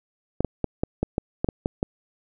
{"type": "clicks", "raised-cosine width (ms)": 2, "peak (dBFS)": -9, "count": 10, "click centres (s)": [0.406, 0.447, 0.643, 0.835, 1.03, 1.181, 1.445, 1.488, 1.659, 1.829], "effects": []}